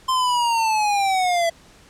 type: linear sweep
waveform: square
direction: down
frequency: 1046 to 663 Hz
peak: -18 dBFS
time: 0.08-1.5 s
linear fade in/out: 10 ms
effects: pink hiss -50 dBFS RMS until 1.89 s + low-pass 9000 Hz 12 dB/octave